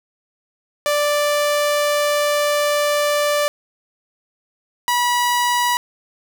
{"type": "tone pair in turn", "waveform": "sawtooth", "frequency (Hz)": [587.3, 971.9], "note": ["D5", "B5"], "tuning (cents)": [0, -28], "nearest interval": "major sixth", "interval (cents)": 872, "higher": "second", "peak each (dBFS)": -12, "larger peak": "neither", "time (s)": [[0.86, 3.48], [4.88, 5.77]], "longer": "first", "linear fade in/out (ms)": 0, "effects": []}